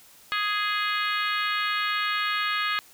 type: harmonic tone with a mistuned harmonic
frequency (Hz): 415.8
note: G#4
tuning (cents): +2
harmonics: 3 / 4 / 5 / 6 / 7 / 8 / 9 / 10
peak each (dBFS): -28 / -30 / -32 / -34 / -35 / -36 / -37 / -38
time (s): 0.32-2.79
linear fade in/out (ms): 0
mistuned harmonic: 10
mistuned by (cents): +52
effects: white hiss -53 dBFS RMS until 2.93 s